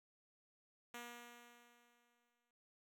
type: tone with exponential decay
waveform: 5% pulse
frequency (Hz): 239.3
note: A#3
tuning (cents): +46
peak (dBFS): -36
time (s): 0.94-2.51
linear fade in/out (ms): 2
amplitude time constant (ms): 340
effects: none